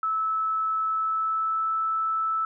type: tone with pitch glide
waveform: sine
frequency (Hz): 1305 to 1314.1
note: E6 to E6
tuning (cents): -18 to -6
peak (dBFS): -23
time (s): 0.03-2.45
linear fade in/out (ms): 2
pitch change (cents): +12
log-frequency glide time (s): 0.87-1.72
effects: none